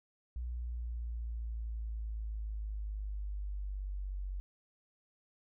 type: exponential sweep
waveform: sine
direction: down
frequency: 60.6 to 46.89 Hz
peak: -36 dBFS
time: 0.36-4.4 s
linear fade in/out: 0 ms
effects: none